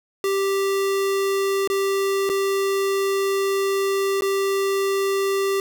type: tone with dropouts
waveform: square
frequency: 392 Hz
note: G4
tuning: in tune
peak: -20 dBFS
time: 0.24-5.6 s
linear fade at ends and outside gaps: 1 ms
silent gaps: 1.675-1.7 / 2.292-2.298 / 4.209-4.221 s
effects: none